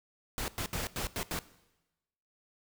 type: noise bursts at uneven times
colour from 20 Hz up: pink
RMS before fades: -35 dBFS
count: 6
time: 0.38-0.48 / 0.58-0.66 / 0.73-0.87 / 0.96-1.07 / 1.16-1.23 / 1.31-1.39 s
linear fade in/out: 0 ms
effects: noise-tail reverb RT60 1.0 s tail -18 dB re dry